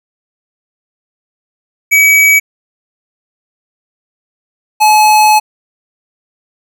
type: tone pair in turn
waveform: square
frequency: 2277 / 854.7 Hz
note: C#7 / G#5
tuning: +46 / +49 cents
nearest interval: octave + perfect fourth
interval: 1697 cents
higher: first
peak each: -5 dBFS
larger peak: neither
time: 1.91-2.4 / 4.8-5.4 s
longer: second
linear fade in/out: 20 ms
effects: none